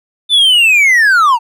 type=linear sweep; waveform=triangle; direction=down; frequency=3564 to 880 Hz; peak=-4 dBFS; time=0.29-1.39 s; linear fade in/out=50 ms; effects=none